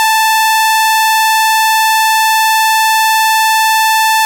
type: tone with vibrato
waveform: sawtooth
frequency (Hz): 880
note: A5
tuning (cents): 0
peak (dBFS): -4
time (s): 0-4.25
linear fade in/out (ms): 0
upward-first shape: square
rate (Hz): 20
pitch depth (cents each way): 17
effects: none